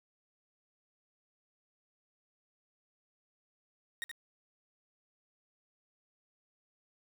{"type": "tone with echo", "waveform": "30% pulse", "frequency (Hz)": 1864.7, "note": "A#6", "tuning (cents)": 0, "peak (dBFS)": -33, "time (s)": [4.02, 4.04], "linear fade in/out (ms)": 0, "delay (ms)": 74, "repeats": 1, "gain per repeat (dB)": -5, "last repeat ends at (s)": 4.114, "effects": ["10-bit"]}